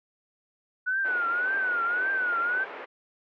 sine tone with vibrato, 1471 Hz, F#6, 11 cents flat, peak -24 dBFS, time 0.86-2.65 s, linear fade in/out 20 ms, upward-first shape triangle, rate 1.8 Hz, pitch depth 140 cents each way
pink band-pass noise, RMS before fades -40 dBFS, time 1.04-2.86 s, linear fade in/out 20 ms, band 360 to 2300 Hz, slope 24 dB/octave
effects none

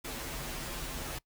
pink noise with comb filter, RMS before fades -39 dBFS, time 0.04-1.19 s, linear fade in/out 10 ms, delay 10 ms, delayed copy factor -0.95, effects noise-tail reverb RT60 0.1 s tail -22 dB re dry

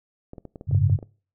clicks, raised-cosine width 2 ms, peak -25 dBFS, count 10, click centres 0.334 / 0.382 / 0.453 / 0.558 / 0.611 / 0.712 / 0.748 / 0.898 / 0.989 / 1.028 s
sine chord, F# suspended second, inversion none, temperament equal, 92.5 / 103.83 / 138.59 Hz, F#2 / G#2 / C#3, 0 / 0 / 0 cents, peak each -21 dBFS, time 0.67-0.99 s, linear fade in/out 50 ms
effects noise-tail reverb RT60 0.4 s tail -23 dB re dry

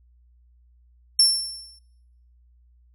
35% pulse tone with exponential decay, 5410 Hz, E8, 44 cents sharp, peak -9 dBFS, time 1.19-1.79 s, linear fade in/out 5 ms, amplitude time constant 130 ms, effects noise-tail reverb RT60 0.9 s tail -25 dB re dry + added 60 Hz sine -54 dBFS peak until 2.94 s

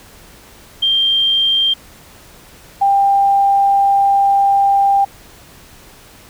sine tone pair in turn, 3176 / 794 Hz, G7 / G5, +22 / +22 cents, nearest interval 2 octaves, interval 2400 cents, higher first, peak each -11 / -9 dBFS, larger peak second, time 0.82-1.74 / 2.81-5.05 s, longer second, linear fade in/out 10 ms, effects pink hiss -42 dBFS RMS until 6.29 s

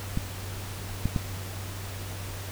clicks, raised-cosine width 5 ms, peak -13 dBFS, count 3, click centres 0.174 / 1.056 / 1.162 s, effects added 96 Hz sine -36 dBFS peak until 2.51 s + pink hiss -40 dBFS RMS until 2.51 s

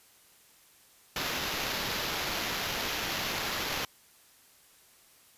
white noise with sample-and-hold, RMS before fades -33 dBFS, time 1.16-3.85 s, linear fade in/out 2 ms, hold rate 8820 Hz, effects white hiss -60 dBFS RMS until 5.37 s + resampled to 32000 Hz

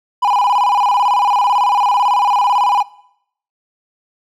triangle tone with vibrato, 900 Hz, A5, 39 cents sharp, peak -9 dBFS, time 0.22-2.83 s, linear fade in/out 10 ms, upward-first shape square, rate 18 Hz, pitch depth 170 cents each way, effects noise-tail reverb RT60 0.7 s tail -20 dB re dry

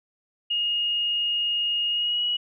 sine tone with pitch glide, 2858 to 2915 Hz, F7 to F#7, +39 to -26 cents, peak -22 dBFS, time 0.5-2.37 s, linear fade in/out 10 ms, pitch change +35 cents, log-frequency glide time 1.89-2.23 s, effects none

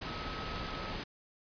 sine tone in noise, 1281 Hz, E6, 50 cents flat, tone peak -45 dBFS, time 0.06-0.93 s, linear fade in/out 10 ms, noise pink, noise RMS -39 dBFS, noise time 0.01-1.04 s, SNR -9 dB, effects resampled to 11025 Hz

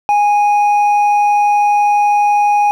sine tone with hard clipping, 826 Hz, G#5, 10 cents flat, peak -10 dBFS, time 0.09-2.71 s, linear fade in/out 0 ms, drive 4 dB, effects none

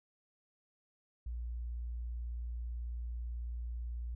sine tone, 59.1 Hz, A#1, 24 cents sharp, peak -37 dBFS, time 1.26-4.15 s, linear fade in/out 5 ms, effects none

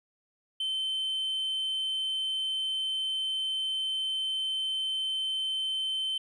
sine tone, 3083 Hz, G7, 29 cents flat, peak -26 dBFS, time 0.6-6.18 s, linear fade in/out 5 ms, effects tanh soft clip ceiling -27 dBFS + 11-bit

